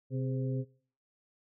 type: harmonic tone with a mistuned harmonic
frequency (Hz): 130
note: C3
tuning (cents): -11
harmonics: 1 / 2 / 3 / 4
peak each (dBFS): -31 / -38 / -42 / -44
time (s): 0.1-0.65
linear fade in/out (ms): 50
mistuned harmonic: 3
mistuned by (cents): +80
effects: noise-tail reverb RT60 0.5 s tail -23 dB re dry